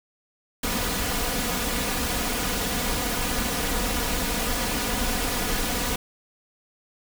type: noise with comb filter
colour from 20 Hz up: pink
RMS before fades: -26 dBFS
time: 0.63-5.96 s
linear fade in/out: 5 ms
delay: 4.1 ms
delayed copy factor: +0.6
effects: none